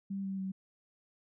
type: tone with pitch steps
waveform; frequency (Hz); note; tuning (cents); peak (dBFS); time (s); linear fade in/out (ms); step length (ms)
sine; 196 / 193.3 / 190.64; G3 / G3 / G3; 0 / -24 / -48; -34; 0.1-0.52; 10; 140
effects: none